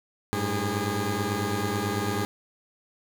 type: tone cluster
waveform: 15% pulse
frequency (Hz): 98.1 / 107.2 / 408.1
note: G2 / A2 / G#4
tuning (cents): +2 / -45 / -30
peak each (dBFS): -24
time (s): 0.33-2.25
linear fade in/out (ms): 0
effects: none